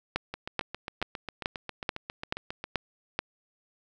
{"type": "two click trains", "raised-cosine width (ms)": 0.3, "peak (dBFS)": [-11, -19], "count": [8, 18], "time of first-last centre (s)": [[0.16, 3.19], [0.34, 2.64]], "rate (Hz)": [2.31, 7.39], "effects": []}